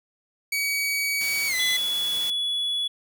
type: tone with pitch glide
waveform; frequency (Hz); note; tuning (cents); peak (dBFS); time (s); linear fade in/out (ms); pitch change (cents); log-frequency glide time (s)
sawtooth; 2265 to 2018; C#7 to B6; +37 to +37; -20; 0.52-1.77; 5; -200; 1.47-1.55
type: noise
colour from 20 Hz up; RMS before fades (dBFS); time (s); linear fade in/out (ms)
white; -36; 1.21-2.3; 0
type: tone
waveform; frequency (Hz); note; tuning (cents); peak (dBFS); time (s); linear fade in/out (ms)
triangle; 3400; G#7; +40; -22; 1.59-2.88; 10
effects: none